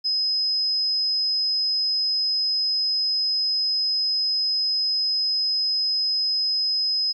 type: tone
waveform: sine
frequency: 5070 Hz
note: D#8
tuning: 32 cents sharp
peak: -20 dBFS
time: 0.04-7.13 s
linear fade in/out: 20 ms
effects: 10-bit